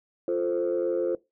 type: chord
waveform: sine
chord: F major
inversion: none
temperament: equal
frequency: 349.2 / 440 / 523.3 Hz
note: F4 / A4 / C5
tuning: 0 / 0 / 0 cents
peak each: -26 / -28 / -27 dBFS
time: 0.28-1.15 s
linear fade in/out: 2 ms
effects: noise-tail reverb RT60 0.2 s tail -19 dB re dry + tanh soft clip ceiling -18 dBFS